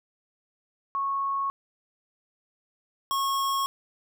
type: tone pair in turn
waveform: sine / square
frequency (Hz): 1101 / 1093.4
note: C#6 / C#6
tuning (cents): -12 / -24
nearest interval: unison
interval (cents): 12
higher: first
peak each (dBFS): -25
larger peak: neither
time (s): 0.95-1.5 / 3.11-3.66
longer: neither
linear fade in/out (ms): 0
effects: none